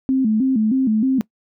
sine tone with vibrato, 239.2 Hz, A#3, 45 cents sharp, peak -14 dBFS, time 0.09-1.21 s, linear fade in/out 0 ms, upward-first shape square, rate 3.2 Hz, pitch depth 170 cents each way, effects noise-tail reverb RT60 0.1 s tail -22 dB re dry

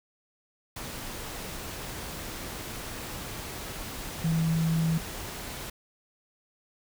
sine tone in noise, 162.8 Hz, E3, 21 cents flat, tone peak -23 dBFS, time 4.24-4.98 s, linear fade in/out 5 ms, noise pink, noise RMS -38 dBFS, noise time 0.76-5.7 s, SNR +12 dB, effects none

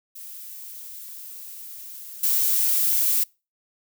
violet noise with level steps, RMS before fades -39 / -21 dBFS, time 0.15-3.24 s, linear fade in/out 10 ms, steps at 2.23 s, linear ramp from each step 5 ms, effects noise-tail reverb RT60 0.3 s tail -26 dB re dry

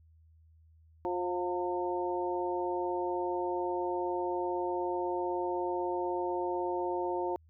harmonic tone with a mistuned harmonic, 177.6 Hz, F3, 29 cents sharp, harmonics 2 / 3 / 4 / 5, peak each -33 / -38 / -38 / -36 dBFS, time 1.05-7.36 s, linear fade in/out 0 ms, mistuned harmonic 5, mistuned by +31 cents, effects added 80 Hz sine -58 dBFS peak until 7.49 s

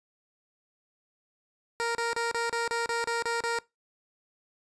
15% pulse tone bursts, 466.2 Hz, A#4, in tune, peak -21 dBFS, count 10, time 1.8-3.588 s, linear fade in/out 0 ms, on 150 ms, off 32 ms, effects noise-tail reverb RT60 0.2 s tail -22 dB re dry + resampled to 22050 Hz

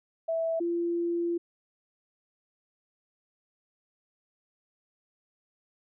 sine tone pair in turn, 656 / 342.4 Hz, E5 / F4, -9 / -34 cents, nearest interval major seventh, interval 1125 cents, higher first, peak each -26 dBFS, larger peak neither, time 0.28-0.6 / 0.6-1.38 s, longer second, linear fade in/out 10 ms, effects none

